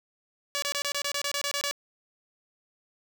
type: tone bursts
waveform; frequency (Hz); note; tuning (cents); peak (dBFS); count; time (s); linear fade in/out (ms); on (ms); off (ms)
5% pulse; 571; D5; -49; -16; 12; 0.55-1.711; 0; 72; 27
effects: none